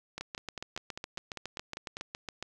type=two click trains; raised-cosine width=0.2 ms; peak=-21 / -20 dBFS; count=10 / 17; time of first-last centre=0.18-1.969 / 0.21-2.426 s; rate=5.03 / 7.22 Hz; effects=none